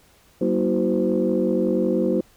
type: tone cluster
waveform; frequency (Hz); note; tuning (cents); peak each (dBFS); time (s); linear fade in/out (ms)
sine; 191.8 / 237.2 / 322 / 372.8 / 514; G3 / A#3 / E4 / F#4 / C5; -37 / +30 / -41 / +13 / -31; -24; 0.41-2.21; 5
effects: tanh soft clip ceiling -9 dBFS + pink hiss -56 dBFS RMS until 2.36 s